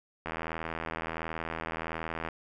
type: click train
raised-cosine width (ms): 0.5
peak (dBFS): -19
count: 166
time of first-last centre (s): 0.26-2.287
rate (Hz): 81.4
effects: none